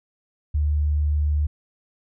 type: tone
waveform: sine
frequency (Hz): 74.4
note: D2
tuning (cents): +23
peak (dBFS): -18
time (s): 0.54-1.47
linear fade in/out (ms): 10
effects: none